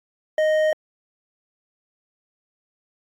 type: tone with hard clipping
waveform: triangle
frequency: 621 Hz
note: D#5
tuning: 3 cents flat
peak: -18 dBFS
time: 0.38-0.73 s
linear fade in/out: 2 ms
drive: 11 dB
effects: AAC 48 kbps